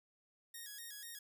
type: tone with vibrato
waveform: 5% pulse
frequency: 1760 Hz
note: A6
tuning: in tune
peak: -37 dBFS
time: 0.54-1.19 s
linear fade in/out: 5 ms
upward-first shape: square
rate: 4.1 Hz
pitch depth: 93 cents each way
effects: none